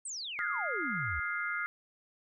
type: exponential sweep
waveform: sine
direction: down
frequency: 8870 to 65 Hz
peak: -37 dBFS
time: 0.05-1.2 s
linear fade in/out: 5 ms
type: chord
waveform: sine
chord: F minor seventh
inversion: third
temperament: equal with one note detuned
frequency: 1244.5 / 1416.4 / 1661.2 / 2093 Hz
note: Eb6 / F6 / Ab6 / C7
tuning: 0 / +24 / 0 / 0 cents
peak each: -40 / -35 / -41 / -37 dBFS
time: 0.39-1.66 s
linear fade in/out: 0 ms
effects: none